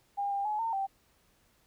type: tone with pitch steps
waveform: sine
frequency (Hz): 805 / 798 / 847 / 909 / 780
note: G5 / G5 / G#5 / A#5 / G5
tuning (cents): +46 / +31 / +34 / -44 / -9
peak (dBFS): -29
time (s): 0.17-0.87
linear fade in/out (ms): 20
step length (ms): 140
effects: pink hiss -68 dBFS RMS until 1.66 s